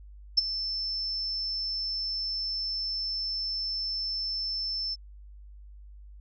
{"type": "tone with ADSR envelope", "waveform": "sine", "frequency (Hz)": 5300, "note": "E8", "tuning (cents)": 9, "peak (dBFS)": -15, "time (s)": [0.37, 4.96], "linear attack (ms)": 12, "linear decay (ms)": 19, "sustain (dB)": -14, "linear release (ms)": 29, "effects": ["added 50 Hz sine -45 dBFS peak until 6.2 s"]}